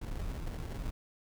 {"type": "noise with sample-and-hold", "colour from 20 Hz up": "brown", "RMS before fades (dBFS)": -38, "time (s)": [0.01, 0.91], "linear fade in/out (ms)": 10, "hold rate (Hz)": 1225, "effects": []}